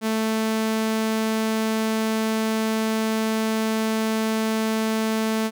sawtooth tone, 220.5 Hz, A3, 4 cents sharp, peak -17 dBFS, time 0.01-5.51 s, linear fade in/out 50 ms, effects none

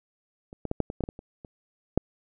clicks, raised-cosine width 2 ms, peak -29 / -18 / -14 / -10 / -21 / -18 / -13 / -23 / -28 / -29 / -7 dBFS, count 11, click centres 0.529 / 0.653 / 0.714 / 0.803 / 0.901 / 1.007 / 1.038 / 1.089 / 1.191 / 1.448 / 1.976 s, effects none

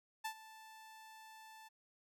sawtooth tone with ADSR envelope, 880 Hz, A5, in tune, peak -34 dBFS, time 0.24-1.69 s, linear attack 13 ms, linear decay 82 ms, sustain -17 dB, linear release 18 ms, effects none

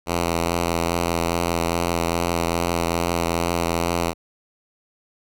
5% pulse tone with vibrato, 85 Hz, F2, 46 cents flat, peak -9 dBFS, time 0.06-4.14 s, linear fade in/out 50 ms, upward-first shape sine, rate 2.4 Hz, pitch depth 19 cents each way, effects none

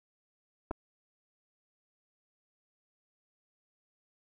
clicks, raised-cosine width 1 ms, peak -22 dBFS, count 2, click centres 0.71 / 0.713 s, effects none

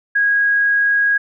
sine tone, 1646 Hz, G#6, 16 cents flat, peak -12 dBFS, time 0.15-1.18 s, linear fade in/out 10 ms, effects none

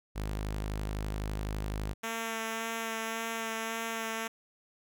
sawtooth tone, 51.91 Hz, G#1, in tune, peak -29 dBFS, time 0.15-1.94 s, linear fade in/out 20 ms
5% pulse tone with vibrato, 225.5 Hz, A3, 43 cents sharp, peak -22 dBFS, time 2.03-4.28 s, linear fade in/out 10 ms, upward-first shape sine, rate 1.8 Hz, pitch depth 14 cents each way
effects none

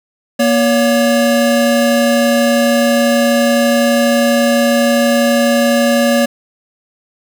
square tone pair together, 237.9 / 565.8 Hz, A#3 / C#5, +35 / +35 cents, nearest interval octave + minor third, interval 1500 cents, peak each -13 dBFS, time 0.39-6.26 s, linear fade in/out 10 ms, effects none

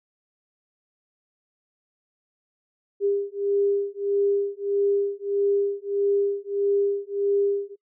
sine beating tone pair, 400.8 / 402.4 Hz, G4 / G4, +38 / +45 cents, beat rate 1.6 Hz, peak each -24 dBFS, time 3-7.76 s, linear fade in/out 50 ms, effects noise-tail reverb RT60 0.1 s tail -25 dB re dry

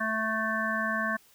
harmonic tone, 220 Hz, A3, in tune, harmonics 1 / 3 / 5 / 7 / 8, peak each -34 / -35 / -33 / -32 / -32 dBFS, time 0-1.17 s, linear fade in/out 10 ms, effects white hiss -60 dBFS RMS until 1.34 s

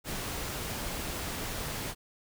pink noise, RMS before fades -36 dBFS, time 0.04-1.95 s, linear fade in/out 50 ms, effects none

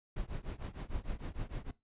brown noise with tremolo, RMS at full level -36 dBFS, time 0.16-1.71 s, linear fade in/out 5 ms, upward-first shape triangle, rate 6.6 Hz, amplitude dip 100%, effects noise-tail reverb RT60 0.2 s tail -18 dB re dry + resampled to 8000 Hz

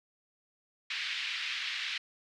pink band-pass noise, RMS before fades -36 dBFS, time 0.9-1.98 s, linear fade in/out 5 ms, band 1900 to 4100 Hz, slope 24 dB/octave, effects none

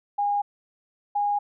sine tone pair in turn, 816 / 819.9 Hz, G#5 / G#5, -31 / -22 cents, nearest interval unison, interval 9 cents, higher second, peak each -21 dBFS, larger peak neither, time 0.18-0.42 / 1.15-1.39 s, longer neither, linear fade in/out 10 ms, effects none

